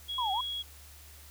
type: tone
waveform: sine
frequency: 3322 Hz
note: G#7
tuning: in tune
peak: -33 dBFS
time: 0.08-0.63 s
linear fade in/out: 20 ms
type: linear two-way sweep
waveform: sine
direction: down then up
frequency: 1051 to 740 to 1051 Hz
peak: -29 dBFS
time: 0.18-0.41 s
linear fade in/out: 5 ms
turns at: 0.32 s
effects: added 73 Hz sine -52 dBFS peak until 1.3 s + white hiss -54 dBFS RMS until 1.3 s